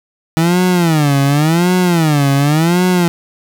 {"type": "tone with vibrato", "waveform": "30% pulse", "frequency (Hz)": 159.1, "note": "D#3", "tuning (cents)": 39, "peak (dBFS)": -7, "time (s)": [0.37, 3.08], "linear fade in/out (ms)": 0, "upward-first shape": "sine", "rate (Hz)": 0.9, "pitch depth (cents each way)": 240, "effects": []}